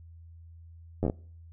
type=slowing click train; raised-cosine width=2 ms; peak=-15 dBFS; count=6; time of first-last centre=1.03-1.099 s; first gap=10 ms; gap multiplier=1.16; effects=noise-tail reverb RT60 0.5 s tail -24 dB re dry + added 83 Hz sine -47 dBFS peak until 1.52 s